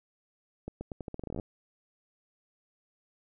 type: accelerating click train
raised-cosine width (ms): 2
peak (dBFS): -24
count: 16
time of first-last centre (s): 0.68-1.398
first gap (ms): 130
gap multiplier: 0.83
effects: none